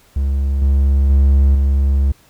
triangle tone with level steps, 68.8 Hz, C#2, 12 cents flat, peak -12 / -8 / -6 / -9 dBFS, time 0.16-2.12 s, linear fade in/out 5 ms, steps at 0.62 / 1.1 / 1.55 s, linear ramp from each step 2 ms, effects pink hiss -51 dBFS RMS until 2.29 s

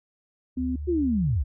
sine tone with vibrato, 73.42 Hz, D2, in tune, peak -30 dBFS, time 0.56-1.39 s, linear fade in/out 50 ms, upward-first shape sine, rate 5.6 Hz, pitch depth 9 cents each way
sine tone, 255.3 Hz, C4, 42 cents flat, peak -25 dBFS, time 0.57-0.76 s, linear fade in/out 5 ms
sine linear sweep, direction down, 370 to 52.9 Hz, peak -21 dBFS, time 0.87-1.44 s, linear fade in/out 20 ms
effects none

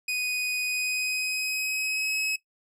sawtooth tone with pitch glide, 2489 to 2562 Hz, D#7 to E7, 0 to -50 cents, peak -23 dBFS, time 0.08-2.36 s, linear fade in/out 5 ms, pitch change +50 cents, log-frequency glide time 0.64-2.17 s, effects noise-tail reverb RT60 0.1 s tail -17 dB re dry + low-pass 12000 Hz 12 dB/octave

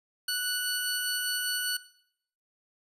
20% pulse tone pair together, 1480 / 4435 Hz, F#6 / C#8, 0 / 0 cents, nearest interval octave + perfect fifth, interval 1900 cents, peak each -26 dBFS, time 0.28-1.77 s, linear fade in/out 5 ms, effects noise-tail reverb RT60 0.7 s tail -18 dB re dry + resampled to 32000 Hz

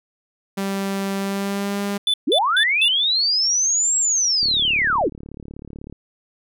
sawtooth tone with pitch glide, 196 to 201.2 Hz, G3 to G3, 0 to +45 cents, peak -18 dBFS, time 0.57-1.98 s, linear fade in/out 10 ms, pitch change +45 cents, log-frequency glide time 1.17-1.81 s
triangle tone bursts, 3493 Hz, A7, 13 cents flat, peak -14 dBFS, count 4, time 2.07-2.882 s, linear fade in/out 2 ms, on 68 ms, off 180 ms
sine linear two-way sweep, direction up then down, 226.2 to 7690 to 226.2 Hz, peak -16 dBFS, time 2.27-5.09 s, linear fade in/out 10 ms, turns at 3.97 s
click train, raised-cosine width 3 ms, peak -23 dBFS, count 55, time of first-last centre 4.43-5.926 s, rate 36.1 Hz
effects none

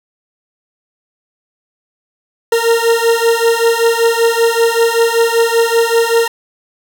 40% pulse beating tone pair, 459 / 464.2 Hz, A#4 / A#4, -27 / -7 cents, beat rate 5.2 Hz, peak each -12 dBFS, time 2.52-6.28 s, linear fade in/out 5 ms, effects none

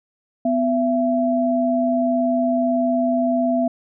sine tone pair together, 250.6 / 671 Hz, B3 / E5, +25 / +31 cents, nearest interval octave + perfect fourth, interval 1706 cents, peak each -19 dBFS, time 0.45-3.68 s, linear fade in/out 5 ms, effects none

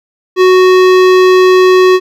sine tone with hard clipping, 370 Hz, F#4, in tune, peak -5 dBFS, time 0.36-2 s, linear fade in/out 50 ms, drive 18 dB, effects none

